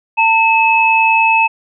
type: tone pair together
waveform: sine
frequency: 900.5 / 2590 Hz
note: A5 / E7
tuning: +40 / -31 cents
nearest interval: octave + tritone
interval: 1829 cents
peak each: -11 dBFS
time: 0.17-1.48 s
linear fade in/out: 20 ms
effects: none